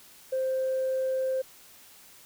sine tone, 523.3 Hz, C5, in tune, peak -24 dBFS, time 0.32-1.42 s, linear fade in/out 10 ms, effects tanh soft clip ceiling -22 dBFS + white hiss -53 dBFS RMS until 2.25 s

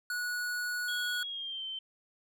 square tone, 1464 Hz, F#6, 19 cents flat, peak -33 dBFS, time 0.1-1.23 s, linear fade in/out 2 ms
sine tone with pitch glide, 3322 to 3100 Hz, G#7 to G7, 0 to -20 cents, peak -36 dBFS, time 0.88-1.79 s, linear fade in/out 5 ms, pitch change -120 cents, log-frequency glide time 1.23-1.65 s
effects none

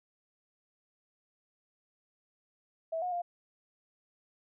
sine tone with pitch steps, 652 / 723 / 700 Hz, E5 / F#5 / F5, -19 / -40 / +4 cents, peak -31 dBFS, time 2.92-3.22 s, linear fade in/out 10 ms, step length 100 ms, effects none

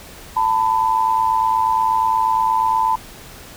sine tone pair together, 890.6 / 999 Hz, A5 / B5, +21 / +20 cents, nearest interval major second, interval 199 cents, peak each -17 dBFS, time 0.36-2.96 s, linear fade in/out 10 ms, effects pink hiss -39 dBFS RMS until 3.56 s

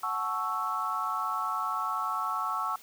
sine chord, F# minor seventh, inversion none, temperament equal with one note detuned, 740 / 871.4 / 1108.7 / 1318.5 Hz, F#5 / A5 / C#6 / E6, 0 / -17 / 0 / 0 cents, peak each -38 / -37 / -32 / -32 dBFS, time 0.03-2.76 s, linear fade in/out 5 ms, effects white hiss -53 dBFS RMS until 2.82 s + high-pass 150 Hz 12 dB/octave

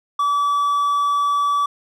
triangle tone, 1150 Hz, D6, 37 cents flat, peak -14 dBFS, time 0.19-1.66 s, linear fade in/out 5 ms, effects none

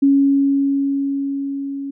sine tone with level ramp, 277.2 Hz, C#4, in tune, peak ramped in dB -9 to -24 dBFS, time 0.02-1.91 s, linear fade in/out 10 ms, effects none

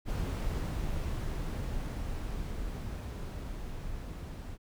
brown noise with level ramp, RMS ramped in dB -32 to -41 dBFS, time 0.05-4.58 s, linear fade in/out 50 ms, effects none

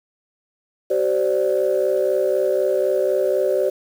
sine chord, G suspended fourth, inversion none, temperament equal with one note detuned, 382.8 / 523.3 / 587.3 Hz, G4 / C5 / D5, -41 / 0 / 0 cents, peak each -20 dBFS, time 0.9-3.7 s, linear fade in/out 10 ms, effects tanh soft clip ceiling -9 dBFS + 7-bit

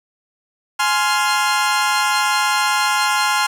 sawtooth chord, F minor, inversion first, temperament equal with one note detuned, 839.3 / 1046.5 / 1396.9 Hz, Ab5 / C6 / F6, +18 / 0 / 0 cents, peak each -16 dBFS, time 0.79-3.47 s, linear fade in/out 10 ms, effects low-pass 11000 Hz 12 dB/octave + 7-bit

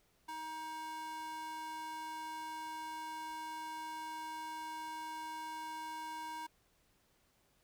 square tone with high-pass filter, 316.1 Hz, D#4, 27 cents sharp, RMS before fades -44 dBFS, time 0.28-6.47 s, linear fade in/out 10 ms, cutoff 760 Hz, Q 8.9, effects pink hiss -73 dBFS RMS until 7.63 s

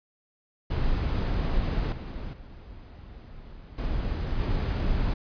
brown noise with level steps, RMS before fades -26 / -35 / -44 / -29 / -26 dBFS, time 0.7-5.14 s, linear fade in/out 10 ms, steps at 1.92 / 2.33 / 3.78 / 4.39 s, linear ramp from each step 5 ms, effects resampled to 11025 Hz

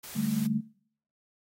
white noise, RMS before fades -43 dBFS, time 0.03-0.47 s, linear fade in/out 10 ms
sine chord, D suspended fourth, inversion none, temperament equal with one note detuned, 146.83 / 198.16 / 220 Hz, D3 / G3 / A3, 0 / +19 / 0 cents, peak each -34 / -31 / -28 dBFS, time 0.15-0.61 s, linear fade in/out 20 ms
effects noise-tail reverb RT60 0.6 s tail -23 dB re dry + AAC 48 kbps

